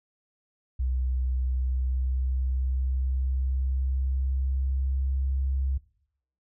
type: tone with pitch glide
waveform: sine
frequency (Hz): 63.6 to 66.88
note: C2 to C2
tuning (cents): -48 to +39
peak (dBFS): -24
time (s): 0.79-5.78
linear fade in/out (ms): 10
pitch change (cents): +87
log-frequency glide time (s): 1.37-5.27
effects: noise-tail reverb RT60 0.7 s tail -20 dB re dry